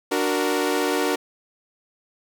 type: chord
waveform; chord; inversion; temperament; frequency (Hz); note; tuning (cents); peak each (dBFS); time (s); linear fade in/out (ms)
sawtooth; D augmented; none; equal; 293.7 / 370 / 466.2; D4 / F#4 / A#4; 0 / 0 / 0; -21; 0.11-1.16; 10
effects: none